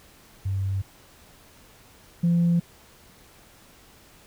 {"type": "tone pair in turn", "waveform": "sine", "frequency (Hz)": [96.9, 171.32], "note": ["G2", "F3"], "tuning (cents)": [-20, -33], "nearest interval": "minor seventh", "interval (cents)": 987, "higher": "second", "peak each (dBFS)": [-23, -16], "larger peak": "second", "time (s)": [[0.45, 0.82], [2.23, 2.6]], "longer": "neither", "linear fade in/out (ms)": 10, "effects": ["tanh soft clip ceiling -15 dBFS", "pink hiss -53 dBFS RMS until 4.26 s"]}